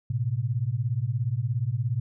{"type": "beating tone pair", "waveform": "sine", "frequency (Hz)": [110.9, 127.9], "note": ["A2", "C3"], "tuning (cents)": [14, -39], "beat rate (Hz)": 17, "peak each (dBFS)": -27, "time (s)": [0.1, 2], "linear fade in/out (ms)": 5, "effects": []}